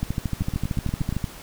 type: two click trains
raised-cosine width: 5 ms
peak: -12 / -14 dBFS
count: 17 / 7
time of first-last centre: 0.03-1.242 / 0.42-1.126 s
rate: 13.2 / 8.5 Hz
effects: pink hiss -42 dBFS RMS until 1.42 s